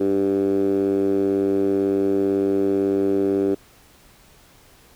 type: tone with band-pass filter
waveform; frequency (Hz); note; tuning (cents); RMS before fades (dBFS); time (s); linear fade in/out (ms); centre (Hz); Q
10% pulse; 98; G2; 0; -20; 0-3.55; 10; 350; 6.1
effects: pink hiss -52 dBFS RMS until 4.95 s